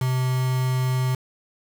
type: tone with quantisation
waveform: triangle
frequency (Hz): 128.5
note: C3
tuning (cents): -31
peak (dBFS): -18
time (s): 0.01-1.15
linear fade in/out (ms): 5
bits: 5
effects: none